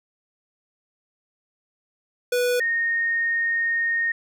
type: tone pair in turn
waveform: square / sine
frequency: 491.3 / 1849 Hz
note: B4 / A#6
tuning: -9 / -15 cents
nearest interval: octave + major seventh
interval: 2294 cents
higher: second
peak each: -20 dBFS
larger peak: neither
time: 2.32-2.6 / 2.6-4.12 s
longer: second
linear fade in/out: 5 ms
effects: none